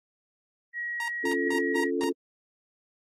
sine tone, 1905 Hz, A#6, 37 cents sharp, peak -30 dBFS, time 0.73-1.91 s, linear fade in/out 50 ms
sawtooth tone bursts, 932.3 Hz, A#5, in tune, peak -29 dBFS, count 5, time 1-2.09 s, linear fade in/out 2 ms, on 82 ms, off 170 ms
sine chord, Db augmented, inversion none, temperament equal, 277.2 / 349.2 / 440 Hz, Db4 / F4 / A4, 0 / 0 / 0 cents, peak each -30 dBFS, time 1.23-2.13 s, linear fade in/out 20 ms
clicks, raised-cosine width 0.2 ms, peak -24 dBFS, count 2, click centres 1.316 / 2.037 s
effects AAC 32 kbps

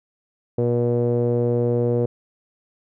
sawtooth tone with low-pass filter, 120 Hz, B2, 49 cents flat, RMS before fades -20 dBFS, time 0.58-2.06 s, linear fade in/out 5 ms, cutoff 480 Hz, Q 4.6, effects none

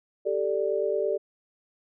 sine chord, G suspended second, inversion none, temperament just, 392 / 441 / 588 Hz, G4 / A4 / D5, 0 / +4 / +2 cents, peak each -28 dBFS, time 0.25-1.18 s, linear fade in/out 20 ms, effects none

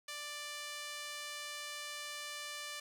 sawtooth tone with high-pass filter, 589 Hz, D5, 5 cents sharp, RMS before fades -44 dBFS, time 0.08-2.8 s, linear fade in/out 5 ms, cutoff 1800 Hz, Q 0.67, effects low-pass 11000 Hz 12 dB/octave + 10-bit

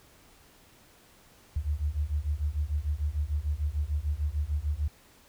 sine beating tone pair, 70.9 / 77.6 Hz, C#2 / D#2, +40 / -4 cents, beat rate 6.7 Hz, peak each -30 dBFS, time 1.56-4.88 s, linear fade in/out 5 ms, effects pink hiss -58 dBFS RMS until 5.28 s

